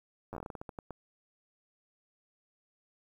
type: slowing click train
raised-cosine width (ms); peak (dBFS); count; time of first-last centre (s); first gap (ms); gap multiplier
1; -27; 14; 0.33-0.907; 9; 1.24
effects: 10-bit